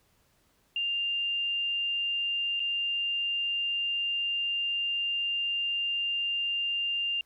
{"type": "tone with dropouts", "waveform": "sine", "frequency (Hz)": 2796, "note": "F7", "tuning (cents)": 1, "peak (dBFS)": -27, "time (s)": [0.76, 7.21], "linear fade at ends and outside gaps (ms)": 2, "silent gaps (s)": [2.596, 2.601], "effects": ["pink hiss -68 dBFS RMS until 7.25 s"]}